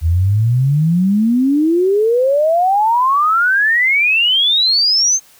sine exponential sweep, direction up, 78.1 to 6430 Hz, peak -10 dBFS, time 0.01-5.2 s, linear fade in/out 50 ms, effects white hiss -47 dBFS RMS until 5.39 s

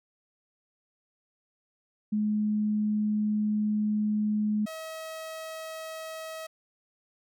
sine / sawtooth tone pair in turn, 211.5 / 640.2 Hz, G#3 / D#5, +32 / +49 cents, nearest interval octave + perfect fifth, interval 1917 cents, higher second, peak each -24 / -33 dBFS, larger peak first, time 2.12-4.66 / 4.66-6.47 s, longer first, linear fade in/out 10 ms, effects none

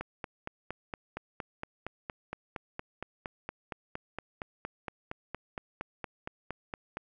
click train, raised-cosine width 0.5 ms, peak -21 dBFS, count 31, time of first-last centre 0.01-6.971 s, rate 4.31 Hz, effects none

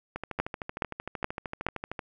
two click trains, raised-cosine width 0.5 ms, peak -11 / -19 dBFS, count 4 / 25, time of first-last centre 0.4-1.666 / 0.16-1.992 s, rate 2.37 / 13.1 Hz, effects none

